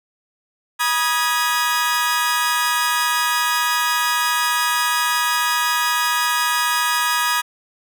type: chord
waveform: sawtooth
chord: G# minor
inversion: first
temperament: equal with one note detuned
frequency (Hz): 968 / 1244.5 / 1661.2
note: B5 / D#6 / G#6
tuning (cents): -35 / 0 / 0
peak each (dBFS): -18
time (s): 0.79-7.42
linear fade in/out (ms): 20
effects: none